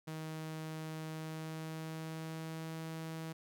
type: tone with pitch glide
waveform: sawtooth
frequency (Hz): 158 to 161.23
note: D#3 to E3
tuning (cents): +27 to -38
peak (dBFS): -37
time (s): 0.07-3.33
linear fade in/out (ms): 10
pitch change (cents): +35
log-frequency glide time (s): 1.07-2.76
effects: none